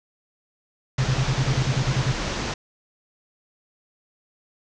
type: low-pass noise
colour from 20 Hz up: pink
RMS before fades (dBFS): -28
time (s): 0.98-2.54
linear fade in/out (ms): 5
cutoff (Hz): 6700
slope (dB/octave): 48
type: tone bursts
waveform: sine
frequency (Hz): 130.81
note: C3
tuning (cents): 0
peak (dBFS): -18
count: 12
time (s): 0.98-2.123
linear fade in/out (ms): 10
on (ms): 65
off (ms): 33
effects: none